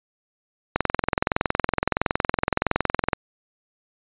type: click train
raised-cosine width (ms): 0.5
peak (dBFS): -4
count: 52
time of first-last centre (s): 0.76-3.132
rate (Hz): 21.5
effects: resampled to 8000 Hz